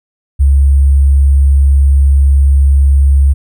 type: tone with sample-and-hold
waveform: sine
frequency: 69.1 Hz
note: C#2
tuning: 5 cents flat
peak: -4 dBFS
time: 0.39-3.34 s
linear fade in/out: 20 ms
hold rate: 8820 Hz
effects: none